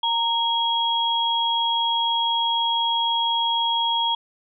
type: tone pair together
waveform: sine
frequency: 926 / 3300 Hz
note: A#5 / G#7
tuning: -12 / -12 cents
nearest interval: octave + minor seventh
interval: 2200 cents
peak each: -22 dBFS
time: 0.03-4.15 s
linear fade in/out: 5 ms
effects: none